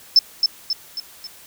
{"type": "tone with echo", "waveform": "sine", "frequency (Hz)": 5274, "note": "E8", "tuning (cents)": 0, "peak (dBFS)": -6, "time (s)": [0.16, 0.19], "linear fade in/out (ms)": 2, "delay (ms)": 270, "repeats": 4, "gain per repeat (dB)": -6, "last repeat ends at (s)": 1.27, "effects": ["tanh soft clip ceiling -4 dBFS", "white hiss -45 dBFS RMS until 1.46 s"]}